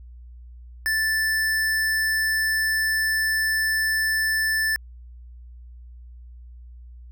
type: tone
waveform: square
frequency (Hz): 1760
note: A6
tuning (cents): 0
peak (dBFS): -21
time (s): 0.86-4.76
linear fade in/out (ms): 0
effects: added 60 Hz sine -40 dBFS peak until 7.11 s